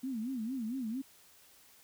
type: tone with vibrato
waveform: sine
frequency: 241.4 Hz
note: B3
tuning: 39 cents flat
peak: -34 dBFS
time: 0.03-1.02 s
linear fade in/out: 10 ms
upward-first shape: sine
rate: 4.4 Hz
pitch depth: 200 cents each way
effects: white hiss -61 dBFS RMS until 1.83 s